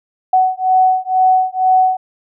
sine beating tone pair, 746 / 748.1 Hz, F#5 / F#5, +14 / +19 cents, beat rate 2.1 Hz, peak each -13 / -13 dBFS, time 0.33-1.97 s, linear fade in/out 5 ms, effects none

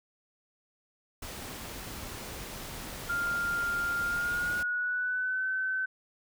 pink noise, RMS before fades -41 dBFS, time 1.22-4.63 s, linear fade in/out 5 ms
sine tone with pitch glide, 1400 to 1526.7 Hz, F6 to G6, +4 to -46 cents, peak -28 dBFS, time 3.09-5.86 s, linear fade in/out 10 ms, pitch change +150 cents, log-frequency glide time 4.03-5.47 s
effects none

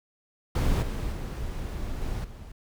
brown noise with level steps, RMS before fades -23 / -30 / -33 / -31 / -42 dBFS, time 0.55-2.52 s, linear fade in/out 5 ms, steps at 0.82 / 1.12 / 2.01 / 2.24 s, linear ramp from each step 5 ms, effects none

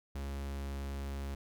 45% pulse tone, 69.3 Hz, C#2, in tune, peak -37 dBFS, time 0.15-1.35 s, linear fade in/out 5 ms, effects none

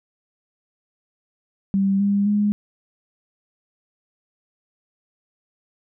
sine tone with pitch steps, 195.5 / 201.1 / 206.9 Hz, G3 / G3 / G#3, -4 / +44 / -6 cents, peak -16 dBFS, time 1.74-2.52 s, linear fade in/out 0 ms, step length 260 ms, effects none

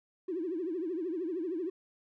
triangle tone with vibrato, 344.6 Hz, F4, 23 cents flat, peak -28 dBFS, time 0.28-1.7 s, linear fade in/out 10 ms, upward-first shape triangle, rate 13 Hz, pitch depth 220 cents each way, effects tanh soft clip ceiling -30 dBFS

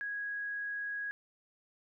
sine tone, 1656 Hz, G#6, 5 cents flat, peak -35 dBFS, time 0.01-1.11 s, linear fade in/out 0 ms, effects none

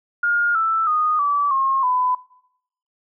sine tone with pitch steps, 1419 / 1324 / 1235.3 / 1152.6 / 1075.4 / 1003.4 Hz, F6 / E6 / D#6 / D6 / C6 / B5, +27 / +7 / -13 / -33 / +47 / +27 cents, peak -16 dBFS, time 0.23-2.15 s, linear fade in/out 5 ms, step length 320 ms, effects noise-tail reverb RT60 0.8 s tail -22 dB re dry

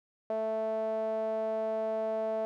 sawtooth tone with band-pass filter, 220 Hz, A3, in tune, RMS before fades -32 dBFS, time 0.3-2.45 s, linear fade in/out 0 ms, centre 610 Hz, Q 9.3, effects none

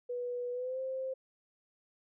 sine tone with pitch glide, 489.6 to 524.7 Hz, B4 to C5, -15 to +5 cents, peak -34 dBFS, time 0.09-1.14 s, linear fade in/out 10 ms, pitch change +120 cents, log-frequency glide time 0.52-0.8 s, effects none

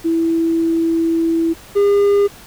sine / triangle tone pair in turn, 329.6 / 404.4 Hz, E4 / G#4, 0 / -46 cents, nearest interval major third, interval 354 cents, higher second, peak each -13 / -8 dBFS, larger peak second, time 0.04-1.54 / 1.75-2.28 s, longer first, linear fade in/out 20 ms, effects pink hiss -40 dBFS RMS until 2.46 s

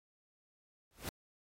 pink noise with exponential growth, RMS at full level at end -37 dBFS, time 0.91-1.09 s, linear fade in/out 1 ms, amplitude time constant 39 ms, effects AAC 48 kbps

